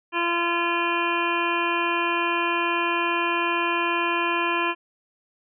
harmonic tone with a mistuned harmonic, 342.4 Hz, F4, 34 cents flat, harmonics 1 / 2 / 3 / 4 / 5 / 7 / 8 / 9, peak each -28 / -34 / -25 / -33 / -30 / -29 / -32 / -35 dBFS, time 0.12-4.75 s, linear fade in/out 50 ms, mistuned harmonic 7, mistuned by +19 cents, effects none

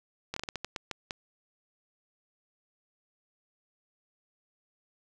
slowing click train, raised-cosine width 0.2 ms, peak -17 dBFS, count 10, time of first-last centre 0.34-1.108 s, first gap 24 ms, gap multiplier 1.3, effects none

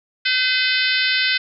harmonic tone, 510 Hz, C5, 44 cents flat, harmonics 3 / 4 / 5 / 6 / 7 / 8 / 9 / 10, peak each -22 / -23 / -24 / -25 / -25 / -26 / -27 / -27 dBFS, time 0.25-1.38 s, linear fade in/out 10 ms, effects none

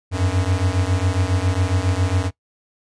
square beating tone pair, 89 / 96.3 Hz, F2 / G2, +33 / -30 cents, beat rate 7.3 Hz, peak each -21 dBFS, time 0.11-2.31 s, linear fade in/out 50 ms, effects noise-tail reverb RT60 0.1 s tail -19 dB re dry + resampled to 22050 Hz

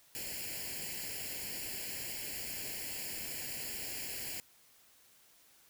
white noise with comb filter, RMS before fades -41 dBFS, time 0.15-4.4 s, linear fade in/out 0 ms, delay 0.41 ms, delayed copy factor +0.85, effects white hiss -64 dBFS RMS until 5.69 s

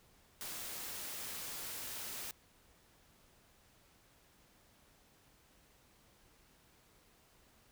white noise, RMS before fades -44 dBFS, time 0.41-2.31 s, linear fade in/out 0 ms, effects pink hiss -67 dBFS RMS until 7.71 s

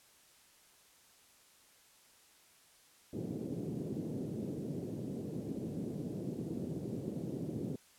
pink band-pass noise, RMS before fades -40 dBFS, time 3.13-7.76 s, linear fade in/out 2 ms, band 130 to 420 Hz, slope 24 dB/octave, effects white hiss -64 dBFS RMS until 7.98 s + low-pass 12000 Hz 12 dB/octave

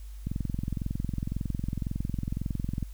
click train, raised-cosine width 5 ms, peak -18 dBFS, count 57, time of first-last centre 0.27-2.827 s, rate 21.9 Hz, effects added 50 Hz sine -39 dBFS peak until 2.93 s + white hiss -59 dBFS RMS until 2.93 s

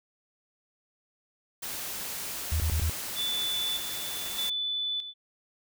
white noise, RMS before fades -36 dBFS, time 1.62-4.5 s, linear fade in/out 10 ms
sine tone bursts, 79.5 Hz, D#2, 38 cents sharp, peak -24 dBFS, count 4, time 2.52-2.896 s, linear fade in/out 0 ms, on 79 ms, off 20 ms
sine tone with tremolo, 3489 Hz, A7, 15 cents flat, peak -28 dBFS, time 3.15-5.14 s, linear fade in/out 50 ms, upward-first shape square, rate 0.81 Hz, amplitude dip 65%
effects none

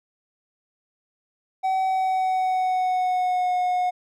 triangle tone with pitch glide, 759 to 725.6 Hz, F#5 to F#5, +44 to -34 cents, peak -18 dBFS, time 1.63-3.91 s, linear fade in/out 20 ms, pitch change -78 cents, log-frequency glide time 1.84-3.54 s, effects none

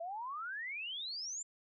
sine exponential sweep, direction up, 650 to 7390 Hz, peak -39 dBFS, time 0-1.43 s, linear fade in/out 10 ms, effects none

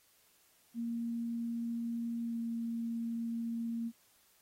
sine tone with pitch glide, 233.1 to 231.1 Hz, A#3 to A#3, 0 to -15 cents, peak -34 dBFS, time 0.74-3.92 s, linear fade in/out 50 ms, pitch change -15 cents, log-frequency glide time 2.23-2.38 s, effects white hiss -68 dBFS RMS until 4.41 s + AAC 48 kbps

